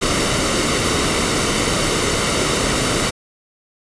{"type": "noise with comb filter", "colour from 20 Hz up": "pink", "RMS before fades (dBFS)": -18, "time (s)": [0.01, 3.11], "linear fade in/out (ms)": 20, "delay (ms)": 1.2, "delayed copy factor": -0.5, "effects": ["resampled to 22050 Hz"]}